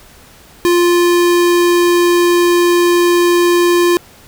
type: tone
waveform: square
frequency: 349.2 Hz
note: F4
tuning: in tune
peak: -9 dBFS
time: 0.65-3.97 s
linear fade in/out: 0 ms
effects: pink hiss -42 dBFS RMS until 4.27 s